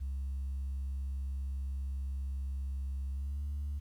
sine tone with pitch glide, 67.5 to 71.93 Hz, C#2 to D2, -45 to -35 cents, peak -32 dBFS, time 0-3.8 s, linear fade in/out 20 ms, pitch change +110 cents, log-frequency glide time 3.11-3.44 s, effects tanh soft clip ceiling -32 dBFS + 11-bit

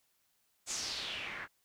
white noise with low-pass filter sweep, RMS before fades -40 dBFS, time 0.66-1.48 s, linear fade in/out 50 ms, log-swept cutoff 7600 to 1600 Hz, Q 3.7, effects white hiss -75 dBFS RMS until 1.64 s

